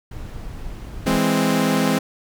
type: noise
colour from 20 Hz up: brown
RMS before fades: -32 dBFS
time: 0.11-1.18 s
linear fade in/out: 5 ms
type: chord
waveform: sawtooth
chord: E augmented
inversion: none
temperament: equal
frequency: 164.81 / 207.7 / 261.6 Hz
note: E3 / G#3 / B#3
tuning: 0 / 0 / 0 cents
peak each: -19 / -17 / -16 dBFS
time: 1.06-1.99 s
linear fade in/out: 10 ms
effects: none